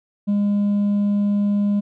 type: tone with hard clipping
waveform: triangle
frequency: 204 Hz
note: G#3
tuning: 31 cents flat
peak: -15 dBFS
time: 0.27-1.81 s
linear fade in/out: 20 ms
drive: 1 dB
effects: none